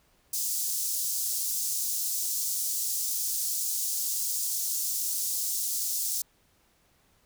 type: high-pass noise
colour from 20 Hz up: pink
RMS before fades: -30 dBFS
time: 0.33-6.22 s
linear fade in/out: 5 ms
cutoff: 5700 Hz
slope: 24 dB/octave
effects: pink hiss -66 dBFS RMS until 7.25 s